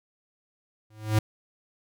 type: tone with exponential growth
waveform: square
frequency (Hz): 108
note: A2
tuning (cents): -32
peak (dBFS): -17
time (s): 0.9-1.19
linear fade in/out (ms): 5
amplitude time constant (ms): 61
effects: none